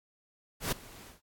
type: noise with ADSR envelope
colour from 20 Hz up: pink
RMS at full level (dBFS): -29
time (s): 0.6-1.21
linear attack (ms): 120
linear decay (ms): 8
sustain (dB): -22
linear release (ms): 140
effects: AAC 64 kbps